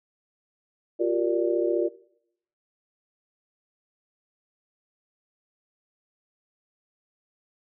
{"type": "chord", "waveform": "sine", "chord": "G minor seventh", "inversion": "third", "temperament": "equal with one note detuned", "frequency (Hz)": [349.2, 383.9, 466.2, 587.3], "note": ["F4", "G4", "Bb4", "D5"], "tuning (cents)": [0, -36, 0, 0], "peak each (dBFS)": [-24, -29, -28, -28], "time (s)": [0.99, 1.89], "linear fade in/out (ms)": 20, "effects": ["noise-tail reverb RT60 0.7 s tail -19 dB re dry"]}